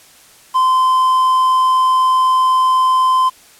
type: tone with quantisation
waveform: triangle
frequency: 1032 Hz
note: C6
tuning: 24 cents flat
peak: -8 dBFS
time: 0.54-3.3 s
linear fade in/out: 20 ms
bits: 6
effects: white hiss -45 dBFS RMS until 3.59 s + low-pass 12000 Hz 12 dB/octave

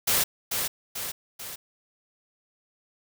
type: noise with echo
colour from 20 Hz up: white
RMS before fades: -23 dBFS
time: 0.07-0.24 s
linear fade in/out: 10 ms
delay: 440 ms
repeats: 3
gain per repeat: -5 dB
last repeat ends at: 1.56 s
effects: none

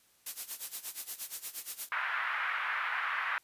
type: noise with tremolo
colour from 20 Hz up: blue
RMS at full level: -36 dBFS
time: 0.26-1.89 s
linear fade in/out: 5 ms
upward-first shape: sine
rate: 8.5 Hz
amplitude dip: 85%
type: band-pass noise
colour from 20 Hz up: pink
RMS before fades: -34 dBFS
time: 1.92-3.38 s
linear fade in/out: 0 ms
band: 1200 to 2100 Hz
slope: 24 dB/octave
effects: white hiss -67 dBFS RMS until 3.43 s + resampled to 32000 Hz

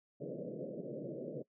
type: band-pass noise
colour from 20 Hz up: white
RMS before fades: -43 dBFS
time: 0.2-1.43 s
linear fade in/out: 10 ms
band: 130 to 600 Hz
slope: 96 dB/octave
effects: noise-tail reverb RT60 0.1 s tail -21 dB re dry

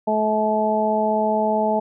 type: harmonic tone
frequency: 215.4 Hz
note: A3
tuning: 37 cents flat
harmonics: 1 / 2 / 3 / 4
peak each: -24 / -25 / -21 / -22 dBFS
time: 0.07-1.8 s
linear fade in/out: 10 ms
effects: none

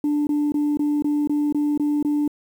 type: tone bursts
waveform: sine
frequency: 294.5 Hz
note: D4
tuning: 5 cents sharp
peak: -16 dBFS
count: 9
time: 0.04-2.278 s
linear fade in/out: 2 ms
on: 230 ms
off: 21 ms
effects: tanh soft clip ceiling -16 dBFS + 8-bit

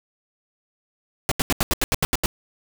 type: noise bursts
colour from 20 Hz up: pink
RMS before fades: -20 dBFS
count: 10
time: 1.29-2.26 s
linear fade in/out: 0 ms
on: 25 ms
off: 80 ms
effects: none

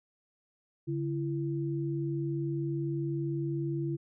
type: tone pair together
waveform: sine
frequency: 142.5 / 335.3 Hz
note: C#3 / E4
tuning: +48 / +30 cents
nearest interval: octave + minor third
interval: 1482 cents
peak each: -32 / -33 dBFS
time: 0.87-3.97 s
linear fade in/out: 20 ms
effects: none

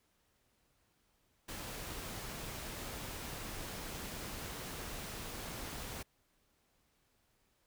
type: noise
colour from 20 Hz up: pink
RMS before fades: -44 dBFS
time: 1.48-6.03 s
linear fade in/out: 10 ms
effects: pink hiss -75 dBFS RMS until 7.66 s

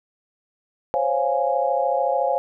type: chord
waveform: sine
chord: Db major seventh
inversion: third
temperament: equal with one note detuned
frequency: 523.3 / 556.9 / 698.5 / 830.6 Hz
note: C5 / Db5 / F5 / Ab5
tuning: 0 / +8 / 0 / 0 cents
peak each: -24 dBFS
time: 0.94-2.38 s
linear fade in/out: 0 ms
effects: none

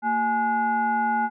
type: tone with frequency modulation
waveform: sine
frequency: 840 Hz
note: G#5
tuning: 19 cents sharp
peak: -20 dBFS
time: 0.02-1.3 s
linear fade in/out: 50 ms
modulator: 610 Hz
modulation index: 0.77
effects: none

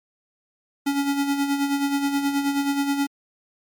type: tone with tremolo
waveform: square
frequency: 280.8 Hz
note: C#4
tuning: 22 cents sharp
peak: -19 dBFS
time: 0.86-3.07 s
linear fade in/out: 10 ms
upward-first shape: sine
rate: 9.4 Hz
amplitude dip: 55%
effects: MP3 96 kbps

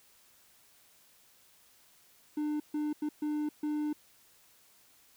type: tone bursts at uneven times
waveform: triangle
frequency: 299.9 Hz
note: D4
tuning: 36 cents sharp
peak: -28 dBFS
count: 5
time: 2.37-2.6 / 2.74-2.93 / 3.02-3.09 / 3.22-3.49 / 3.63-3.93 s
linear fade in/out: 5 ms
effects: white hiss -63 dBFS RMS until 5.16 s

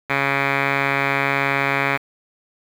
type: tone with low-pass filter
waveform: 5% pulse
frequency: 138.59 Hz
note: C#3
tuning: in tune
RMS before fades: -20 dBFS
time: 0.09-1.98 s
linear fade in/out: 20 ms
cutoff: 2400 Hz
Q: 8.3
effects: 7-bit

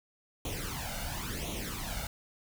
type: noise with flanger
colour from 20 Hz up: pink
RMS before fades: -37 dBFS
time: 0.45-2.07 s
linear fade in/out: 2 ms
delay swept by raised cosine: 0.3 to 1.4 ms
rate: 0.95 Hz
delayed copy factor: +0.75
effects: none

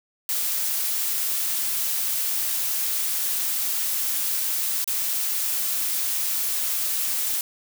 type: noise with dropouts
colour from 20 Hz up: blue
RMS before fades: -25 dBFS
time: 0.29-7.41 s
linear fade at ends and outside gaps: 1 ms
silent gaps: 4.843-4.876 s
effects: none

